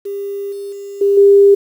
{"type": "tone with level steps", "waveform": "sine", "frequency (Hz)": 400, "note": "G4", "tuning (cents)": 35, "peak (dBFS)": [-20, -23, -26, -9, -4], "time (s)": [0.05, 1.55], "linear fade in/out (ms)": 10, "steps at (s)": [0.52, 0.72, 1.01, 1.17], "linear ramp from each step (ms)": 5, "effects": ["7-bit"]}